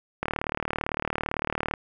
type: click train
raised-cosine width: 0.5 ms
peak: -11 dBFS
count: 58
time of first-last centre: 0.23-1.738 s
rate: 37.8 Hz
effects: none